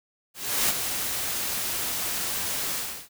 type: noise with ADSR envelope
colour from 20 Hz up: white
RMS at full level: -22 dBFS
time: 0.34-3.09 s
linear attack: 350 ms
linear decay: 31 ms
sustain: -7 dB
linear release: 350 ms
effects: none